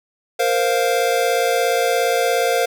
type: chord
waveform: square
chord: Bb suspended second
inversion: none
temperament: equal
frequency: 466.2 / 523.3 / 698.5 Hz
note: Bb4 / C5 / F5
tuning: 0 / 0 / 0 cents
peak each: -21 dBFS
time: 0.39-2.66 s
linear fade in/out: 10 ms
effects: none